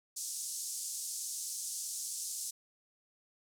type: band-pass noise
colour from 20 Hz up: white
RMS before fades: -40 dBFS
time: 0.16-2.51 s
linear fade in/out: 10 ms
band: 5500 to 9600 Hz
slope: 24 dB/octave
effects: none